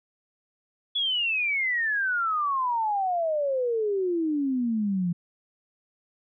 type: exponential sweep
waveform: sine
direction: down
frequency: 3428 to 169.1 Hz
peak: -23 dBFS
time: 0.95-5.13 s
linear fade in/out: 10 ms
effects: none